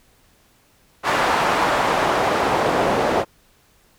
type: noise with band-pass filter sweep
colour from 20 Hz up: pink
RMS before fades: -19 dBFS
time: 1.03-3.25 s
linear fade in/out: 50 ms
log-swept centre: 1100 to 580 Hz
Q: 1.1
effects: pink hiss -57 dBFS RMS until 3.98 s